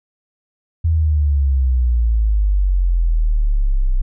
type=exponential sweep; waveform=sine; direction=down; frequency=83 to 30.87 Hz; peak=-12 dBFS; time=0.84-4.02 s; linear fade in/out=10 ms; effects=none